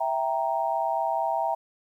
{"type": "chord", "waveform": "sine", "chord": "E diminished", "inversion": "none", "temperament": "equal", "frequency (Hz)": [659.3, 784, 932.3], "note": ["E5", "G5", "Bb5"], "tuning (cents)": [0, 0, 0], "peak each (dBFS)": -28, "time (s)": [0, 1.55], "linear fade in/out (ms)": 10, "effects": ["10-bit"]}